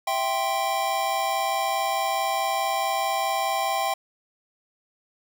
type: chord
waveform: square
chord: C major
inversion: first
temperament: equal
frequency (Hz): 659.3 / 784 / 1046.5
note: E5 / G5 / C6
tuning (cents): 0 / 0 / 0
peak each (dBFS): -30 / -26 / -30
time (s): 0.07-3.94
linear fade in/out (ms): 5
effects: none